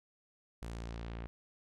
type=tone with low-pass filter sweep; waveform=sawtooth; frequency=57.3 Hz; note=A#1; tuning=29 cents flat; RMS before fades=-43 dBFS; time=0.62-1.27 s; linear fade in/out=0 ms; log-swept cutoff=11000 to 2300 Hz; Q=1.1; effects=none